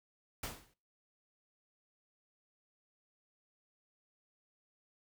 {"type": "noise with exponential decay", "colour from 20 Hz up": "pink", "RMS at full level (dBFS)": -37, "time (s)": [0.43, 0.74], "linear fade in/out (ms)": 5, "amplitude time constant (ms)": 67, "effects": ["noise-tail reverb RT60 0.4 s tail -23 dB re dry"]}